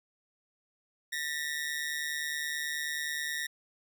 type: ring-modulated tone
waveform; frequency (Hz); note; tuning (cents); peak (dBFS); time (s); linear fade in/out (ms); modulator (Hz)
sawtooth; 1864.7; A#6; 0; -26; 1.12-3.47; 10; 74.7
effects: none